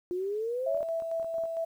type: exponential sweep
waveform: sine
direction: up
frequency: 350 to 602 Hz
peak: -29 dBFS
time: 0.11-0.83 s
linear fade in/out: 0 ms
type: tone with tremolo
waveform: sine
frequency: 659.3 Hz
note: E5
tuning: in tune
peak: -28 dBFS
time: 0.66-1.65 s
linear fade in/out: 10 ms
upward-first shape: square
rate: 4.4 Hz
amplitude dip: 35%
type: clicks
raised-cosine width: 1 ms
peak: -35 dBFS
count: 7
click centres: 0.747 / 0.807 / 1.022 / 1.198 / 1.245 / 1.383 / 1.437 s
effects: 10-bit